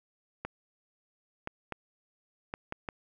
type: clicks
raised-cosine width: 0.5 ms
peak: -20 dBFS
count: 6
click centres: 0.45 / 1.474 / 1.723 / 2.539 / 2.724 / 2.888 s
effects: 10-bit